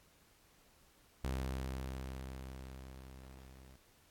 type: tone with level ramp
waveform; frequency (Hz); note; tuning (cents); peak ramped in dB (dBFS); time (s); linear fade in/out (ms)
sawtooth; 65.41; C2; 0; -31 to -52; 1.24-3.76; 0
effects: pink hiss -67 dBFS RMS until 4.1 s + AAC 64 kbps

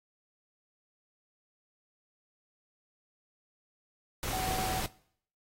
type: tone in noise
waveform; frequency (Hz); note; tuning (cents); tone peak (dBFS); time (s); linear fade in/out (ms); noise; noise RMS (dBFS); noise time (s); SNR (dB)
sine; 751; F#5; +26; -33; 4.33-4.8; 0; pink; -35; 4.23-4.86; -1
effects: noise-tail reverb RT60 0.6 s tail -21 dB re dry + AAC 48 kbps

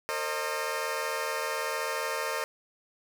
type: tone cluster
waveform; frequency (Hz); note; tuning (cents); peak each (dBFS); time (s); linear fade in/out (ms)
15% pulse; 457.2 / 533 / 614; A#4 / C5 / D#5; -34 / +32 / -23; -28; 0.09-2.44; 0
effects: none

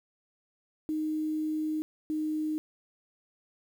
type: tone pair in turn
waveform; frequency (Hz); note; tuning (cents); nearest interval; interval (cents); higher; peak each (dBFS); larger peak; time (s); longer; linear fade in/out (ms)
sine; 310 / 308.9; D#4 / D#4; -6 / -12; unison; 6; first; -28; neither; 0.89-1.82 / 2.1-2.58; first; 0
effects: 9-bit

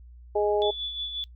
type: harmonic tone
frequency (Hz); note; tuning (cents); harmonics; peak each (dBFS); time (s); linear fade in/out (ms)
207.7; G#3; 0; 2 / 3 / 4; -23 / -27 / -29; 0.35-0.71; 10
type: tone with tremolo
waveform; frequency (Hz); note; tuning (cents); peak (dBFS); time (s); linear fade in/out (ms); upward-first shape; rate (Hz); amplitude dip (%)
sine; 3452; A7; -34; -28; 0.62-1.24; 0; sine; 5.6; 50
effects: noise-tail reverb RT60 0.1 s tail -21 dB re dry + added 60 Hz sine -45 dBFS peak until 1.35 s

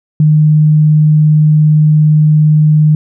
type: tone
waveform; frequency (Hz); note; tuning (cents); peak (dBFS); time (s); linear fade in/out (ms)
sine; 152.9; D#3; -30; -4; 0.2-2.95; 2
effects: none

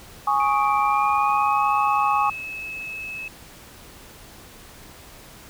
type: chord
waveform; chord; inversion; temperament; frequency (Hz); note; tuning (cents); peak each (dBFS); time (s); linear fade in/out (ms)
sine; Ab suspended fourth; none; equal; 830.6 / 1108.7 / 1244.5; Ab5 / Db6 / Eb6; 0 / 0 / 0; -21 / -21 / -25; 0.27-2.3; 5
type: tone with pitch glide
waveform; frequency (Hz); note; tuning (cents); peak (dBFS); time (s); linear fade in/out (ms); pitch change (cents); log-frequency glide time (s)
sine; 2349 to 2591; D7 to E7; 0 to -30; -30; 0.4-3.28; 2; +170; 0.8-1.73
effects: pink hiss -45 dBFS RMS until 5.49 s

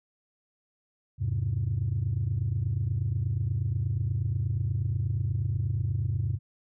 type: chord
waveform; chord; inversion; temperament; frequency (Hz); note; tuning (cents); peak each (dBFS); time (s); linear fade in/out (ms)
sine; E augmented; none; equal with one note detuned; 82.41 / 102.52 / 130.81; E2 / G#2 / B#2; 0 / -22 / 0; -32 / -27 / -29; 1.18-6.39; 50
effects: tanh soft clip ceiling -20 dBFS

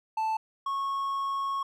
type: tone pair in turn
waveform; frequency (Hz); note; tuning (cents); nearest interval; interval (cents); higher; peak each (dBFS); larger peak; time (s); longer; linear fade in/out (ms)
triangle; 880 / 1098.5; A5 / C#6; 0 / -16; major third; 384; second; -24 / -26; first; 0.17-0.37 / 0.66-1.63; second; 5
effects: none

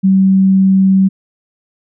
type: tone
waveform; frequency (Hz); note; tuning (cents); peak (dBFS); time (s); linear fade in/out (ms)
sine; 191.5; G3; -40; -6; 0.03-1.09; 20
effects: none

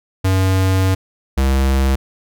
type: tone pair in turn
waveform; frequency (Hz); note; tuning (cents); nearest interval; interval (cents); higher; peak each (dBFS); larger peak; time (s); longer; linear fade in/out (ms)
square; 94.6 / 66.89; F#2 / C2; +39 / +39; tritone; 600; first; -13; neither; 0.24-0.95 / 1.37-1.96; first; 10
effects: none

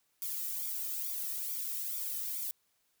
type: noise with flanger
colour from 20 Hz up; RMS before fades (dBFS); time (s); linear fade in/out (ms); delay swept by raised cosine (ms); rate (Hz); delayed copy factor
violet; -37; 0.22-2.51; 0; 0.85 to 1.65; 2.3; +0.95
effects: white hiss -75 dBFS RMS until 3 s

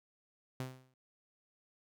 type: tone with exponential decay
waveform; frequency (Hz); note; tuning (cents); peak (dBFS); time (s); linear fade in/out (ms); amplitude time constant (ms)
sawtooth; 129.3; C3; -20; -32; 0.6-0.94; 2; 73
effects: none

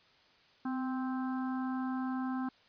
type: harmonic tone with a mistuned harmonic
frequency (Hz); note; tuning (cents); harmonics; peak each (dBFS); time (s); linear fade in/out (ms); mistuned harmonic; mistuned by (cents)
261.6; C4; 0; 1 / 3 / 4 / 5 / 6; -33 / -43 / -45 / -47 / -49; 0.65-2.49; 5; 1; -30
effects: white hiss -64 dBFS RMS until 2.68 s + resampled to 11025 Hz

